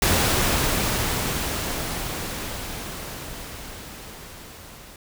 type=noise with level ramp; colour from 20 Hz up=pink; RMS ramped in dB=-19 to -44 dBFS; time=0.02-4.96 s; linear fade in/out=2 ms; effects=none